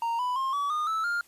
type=tone with pitch steps; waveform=triangle; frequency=927 / 993.5 / 1064.8 / 1141.3 / 1223.2 / 1311 / 1405.1 Hz; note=A#5 / B5 / C6 / D6 / D#6 / E6 / F6; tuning=-10 / +10 / +30 / -50 / -30 / -10 / +10 cents; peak=-24 dBFS; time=0.02-1.21 s; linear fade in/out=2 ms; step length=170 ms; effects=white hiss -59 dBFS RMS until 1.27 s + resampled to 32000 Hz